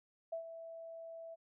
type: tone with ADSR envelope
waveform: sine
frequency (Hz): 659.3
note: E5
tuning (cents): 0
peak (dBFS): -36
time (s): 0.32-1.36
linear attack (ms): 9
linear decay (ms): 100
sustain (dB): -10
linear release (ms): 26
effects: none